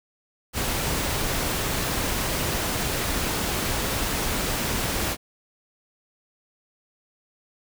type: noise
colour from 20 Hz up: pink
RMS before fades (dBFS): -26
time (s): 0.53-5.17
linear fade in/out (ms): 50
effects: none